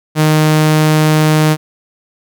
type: tone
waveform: sawtooth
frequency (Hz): 154.7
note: D#3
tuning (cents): -10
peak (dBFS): -4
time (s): 0.15-1.57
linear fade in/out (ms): 50
effects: none